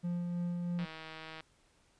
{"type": "tone with tremolo", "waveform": "triangle", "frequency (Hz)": 174.61, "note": "F3", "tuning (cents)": 0, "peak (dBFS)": -30, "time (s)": [0.03, 0.86], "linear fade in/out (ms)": 20, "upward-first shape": "sine", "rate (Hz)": 3.1, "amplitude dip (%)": 25}
{"type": "click train", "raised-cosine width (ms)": 0.3, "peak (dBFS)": -30, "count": 99, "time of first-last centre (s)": [0.79, 1.406], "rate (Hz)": 159}
{"effects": ["pink hiss -69 dBFS RMS until 1.99 s", "resampled to 22050 Hz"]}